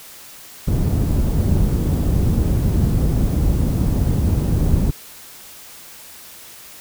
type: low-pass noise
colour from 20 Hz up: white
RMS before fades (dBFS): -17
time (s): 0.67-4.91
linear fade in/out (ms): 10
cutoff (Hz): 140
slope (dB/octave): 12
effects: white hiss -40 dBFS RMS until 6.8 s